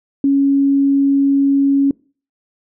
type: tone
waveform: sine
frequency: 277.2 Hz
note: C#4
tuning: in tune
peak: -10 dBFS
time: 0.24-1.91 s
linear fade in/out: 2 ms
effects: noise-tail reverb RT60 0.4 s tail -24 dB re dry